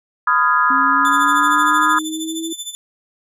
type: chord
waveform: sine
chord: F half-diminished seventh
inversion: second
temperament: equal with one note detuned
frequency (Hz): 1005.6 / 1244.5 / 1396.9 / 1661.2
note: Cb6 / Eb6 / F6 / Ab6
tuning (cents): +31 / 0 / 0 / 0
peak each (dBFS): -18 / -15 / -19 / -20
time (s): 0.27-1.99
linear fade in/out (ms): 5
type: linear sweep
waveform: sine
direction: up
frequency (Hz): 266.1 to 329.6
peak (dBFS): -23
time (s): 0.7-2.53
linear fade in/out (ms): 5
type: tone with tremolo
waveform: 20% pulse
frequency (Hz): 3520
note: A7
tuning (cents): 0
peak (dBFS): -18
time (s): 1.05-2.75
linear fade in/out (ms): 0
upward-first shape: sine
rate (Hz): 13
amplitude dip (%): 80
effects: none